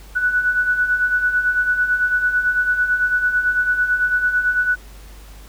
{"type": "beating tone pair", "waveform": "sine", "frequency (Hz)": [1474, 1483], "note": ["F#6", "F#6"], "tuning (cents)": [-7, 4], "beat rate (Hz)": 9, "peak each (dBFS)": [-23, -16], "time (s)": [0.15, 4.76], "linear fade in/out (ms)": 20, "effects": ["added 50 Hz sine -38 dBFS peak until 5.48 s", "pink hiss -46 dBFS RMS until 5.48 s"]}